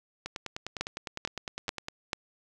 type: two click trains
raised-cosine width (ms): 0.2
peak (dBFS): -12 / -18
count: 4 / 17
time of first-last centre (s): 0.81-2.132 / 0.26-1.884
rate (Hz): 2.27 / 9.85
effects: none